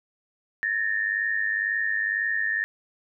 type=tone pair together; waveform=sine; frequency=1733 / 1835 Hz; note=A6 / A#6; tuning=-27 / -28 cents; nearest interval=minor second; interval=99 cents; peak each=-27 / -25 dBFS; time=0.63-2.64 s; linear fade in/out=0 ms; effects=none